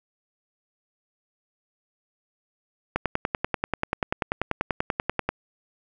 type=click train; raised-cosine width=0.5 ms; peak=-8 dBFS; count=25; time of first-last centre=2.96-5.29 s; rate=10.3 Hz; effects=none